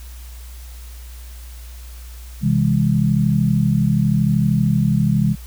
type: chord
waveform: sine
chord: C augmented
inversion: none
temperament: just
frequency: 130.81 / 163.52 / 204.4 Hz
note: C3 / E3 / G#3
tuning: 0 / -14 / -27 cents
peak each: -18 dBFS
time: 2.41-5.36 s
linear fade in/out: 50 ms
effects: added 60 Hz sine -33 dBFS peak until 5.46 s + white hiss -45 dBFS RMS until 5.46 s